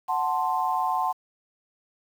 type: chord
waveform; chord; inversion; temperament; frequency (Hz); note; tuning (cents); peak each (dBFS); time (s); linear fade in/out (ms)
sine; F# diminished; none; equal; 740 / 880 / 1046.5; F#5 / A5 / C6; 0 / 0 / 0; -27; 0.08-1.13; 20
effects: 8-bit